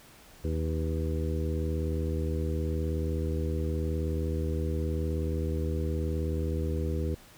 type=harmonic tone with a mistuned harmonic; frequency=79.1 Hz; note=D#2; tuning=29 cents sharp; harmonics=1 / 2 / 3 / 4 / 5 / 6; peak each=-29 / -36 / -39 / -38 / -38 / -39 dBFS; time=0.44-7.15 s; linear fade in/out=5 ms; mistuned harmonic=6; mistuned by=+62 cents; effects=pink hiss -54 dBFS RMS until 7.37 s